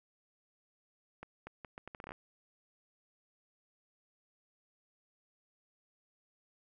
accelerating click train, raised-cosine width 0.5 ms, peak -30 dBFS, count 12, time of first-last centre 1.23-2.119 s, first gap 240 ms, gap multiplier 0.74, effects none

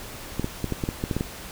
clicks, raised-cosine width 3 ms, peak -12 dBFS, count 10, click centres 0.396 / 0.444 / 0.643 / 0.723 / 0.838 / 0.889 / 1.039 / 1.112 / 1.166 / 1.209 s, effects pink hiss -39 dBFS RMS until 1.51 s

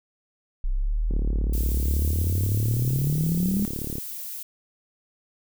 sine exponential sweep, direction up, 30.87 to 207.3 Hz, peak -21 dBFS, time 0.64-3.65 s, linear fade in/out 0 ms
click train, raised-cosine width 3 ms, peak -19 dBFS, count 105, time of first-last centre 1.11-3.983 s, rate 36.2 Hz
violet noise, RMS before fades -35 dBFS, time 1.53-4.43 s, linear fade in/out 5 ms
effects none

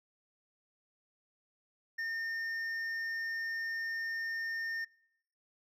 sine tone with hard clipping, 1820 Hz, A#6, 42 cents flat, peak -35 dBFS, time 1.98-4.85 s, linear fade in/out 10 ms, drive 4 dB, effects noise-tail reverb RT60 0.9 s tail -26 dB re dry

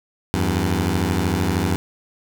15% pulse beating tone pair, 83.1 / 96.1 Hz, E2 / G2, +15 / -34 cents, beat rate 13 Hz, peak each -15 dBFS, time 0.34-1.76 s, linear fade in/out 0 ms, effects none

